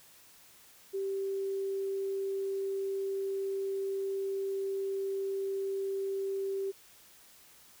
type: tone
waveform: sine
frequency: 390 Hz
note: G4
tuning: 9 cents flat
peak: -31 dBFS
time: 0.93-6.72 s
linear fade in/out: 20 ms
effects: white hiss -58 dBFS RMS until 7.8 s